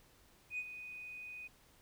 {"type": "tone with ADSR envelope", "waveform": "sine", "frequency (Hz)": 2489, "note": "D#7", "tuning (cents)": 0, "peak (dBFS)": -34, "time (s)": [0.5, 1.48], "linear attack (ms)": 83, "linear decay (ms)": 49, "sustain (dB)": -11, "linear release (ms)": 14, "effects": ["tanh soft clip ceiling -33 dBFS", "pink hiss -66 dBFS RMS until 1.81 s"]}